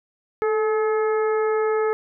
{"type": "harmonic tone with a mistuned harmonic", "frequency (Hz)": 428.1, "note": "A4", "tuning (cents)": -47, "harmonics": [1, 2, 3, 4, 5], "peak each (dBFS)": [-19, -30, -29, -35, -38], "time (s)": [0.42, 1.93], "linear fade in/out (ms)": 0, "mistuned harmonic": 1, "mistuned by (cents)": 35, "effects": []}